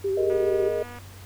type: tone with vibrato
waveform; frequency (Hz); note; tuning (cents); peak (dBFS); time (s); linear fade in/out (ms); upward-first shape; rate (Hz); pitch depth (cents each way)
sine; 390; G4; -9; -22; 0.04-0.69; 10; sine; 9.7; 33
type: chord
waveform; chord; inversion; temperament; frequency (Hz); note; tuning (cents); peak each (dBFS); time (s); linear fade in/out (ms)
sine; Ab suspended second; none; equal; 415.3 / 466.2 / 622.3; Ab4 / Bb4 / Eb5; 0 / 0 / 0; -28; 0.17-0.83; 5
type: click train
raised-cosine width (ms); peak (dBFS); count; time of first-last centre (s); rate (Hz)
0.5; -28; 167; 0.3-0.986; 242
effects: added 94 Hz sine -43 dBFS peak until 1.25 s + pink hiss -48 dBFS RMS until 1.25 s